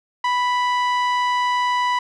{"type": "tone with low-pass filter", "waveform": "sawtooth", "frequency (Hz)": 987.8, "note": "B5", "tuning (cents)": 0, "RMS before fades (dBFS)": -20, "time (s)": [0.24, 1.99], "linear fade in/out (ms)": 5, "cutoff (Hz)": 3300, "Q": 0.53, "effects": []}